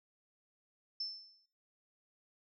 sine tone with exponential decay, 5300 Hz, E8, 9 cents sharp, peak -34 dBFS, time 1-1.46 s, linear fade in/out 5 ms, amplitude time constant 100 ms, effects noise-tail reverb RT60 0.6 s tail -26 dB re dry

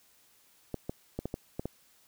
clicks, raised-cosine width 2 ms, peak -20 dBFS, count 7, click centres 0.743 / 0.895 / 1.19 / 1.256 / 1.341 / 1.595 / 1.656 s, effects white hiss -64 dBFS RMS until 2.07 s

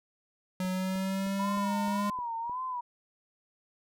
square tone with pitch glide, 185 to 204.1 Hz, F#3 to G#3, 0 to -30 cents, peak -30 dBFS, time 0.6-2.1 s, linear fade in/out 2 ms, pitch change +170 cents, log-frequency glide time 0.71-1.77 s
click train, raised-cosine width 2 ms, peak -36 dBFS, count 7, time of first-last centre 0.65-2.496 s, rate 3.25 Hz
sine tone with vibrato, 969 Hz, B5, 33 cents flat, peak -32 dBFS, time 1.39-2.81 s, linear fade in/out 10 ms, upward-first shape sine, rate 1.8 Hz, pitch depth 110 cents each way
effects none

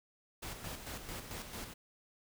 pink noise with tremolo, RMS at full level -43 dBFS, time 0.42-1.74 s, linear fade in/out 10 ms, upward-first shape square, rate 4.5 Hz, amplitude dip 50%, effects none

